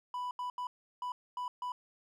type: tone bursts at uneven times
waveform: triangle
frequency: 990 Hz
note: B5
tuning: 4 cents sharp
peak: -33 dBFS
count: 6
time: 0.14-0.31 / 0.39-0.5 / 0.58-0.67 / 1.02-1.12 / 1.37-1.48 / 1.62-1.72 s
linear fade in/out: 2 ms
effects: none